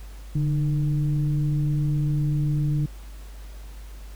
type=tone with frequency modulation; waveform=sine; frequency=146.2 Hz; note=D3; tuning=7 cents flat; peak=-20 dBFS; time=0.35-2.86 s; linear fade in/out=5 ms; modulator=160 Hz; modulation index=0.47; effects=added 50 Hz sine -37 dBFS peak until 4.15 s + pink hiss -51 dBFS RMS until 4.15 s